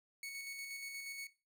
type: tone with tremolo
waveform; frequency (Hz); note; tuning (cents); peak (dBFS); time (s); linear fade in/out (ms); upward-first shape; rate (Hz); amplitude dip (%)
sawtooth; 2217; C#7; 0; -39; 0.23-1.27; 2; square; 8.4; 30
effects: noise-tail reverb RT60 0.3 s tail -17 dB re dry